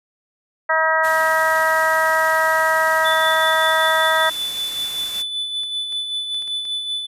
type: harmonic tone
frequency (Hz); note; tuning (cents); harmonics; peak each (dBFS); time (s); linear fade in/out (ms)
319.3; D#4; +45; 2 / 3 / 4 / 5 / 6; -21 / -21 / -21 / -21 / -21; 0.69-4.3; 10
type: noise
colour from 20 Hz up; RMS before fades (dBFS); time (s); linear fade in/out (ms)
white; -33; 1.03-5.23; 20
type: tone with tremolo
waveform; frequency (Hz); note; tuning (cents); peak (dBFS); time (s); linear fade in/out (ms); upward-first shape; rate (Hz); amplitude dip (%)
triangle; 3489; A7; -15; -19; 3.04-7.07; 20; sine; 5.2; 45
type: clicks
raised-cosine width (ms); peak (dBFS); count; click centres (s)
0.2; -26; 9; 3.215 / 4.147 / 4.228 / 5.635 / 5.925 / 6.345 / 6.423 / 6.477 / 6.653
effects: resampled to 32000 Hz